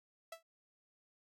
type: tone with exponential decay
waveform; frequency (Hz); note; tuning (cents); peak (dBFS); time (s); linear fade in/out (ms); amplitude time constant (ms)
sawtooth; 659.3; E5; 0; -38; 0.32-0.43; 5; 23
effects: AAC 48 kbps